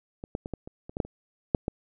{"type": "clicks", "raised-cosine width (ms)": 2, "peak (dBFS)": [-24, -16, -21, -19, -27, -27, -19, -9, -29, -7, -14], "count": 11, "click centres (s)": [0.239, 0.351, 0.459, 0.537, 0.675, 0.895, 0.969, 1.002, 1.05, 1.548, 1.681], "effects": []}